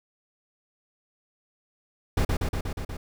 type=noise with echo; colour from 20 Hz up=brown; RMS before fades=-22 dBFS; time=2.17-2.25 s; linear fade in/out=5 ms; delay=120 ms; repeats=6; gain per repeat=-2 dB; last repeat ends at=2.97 s; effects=none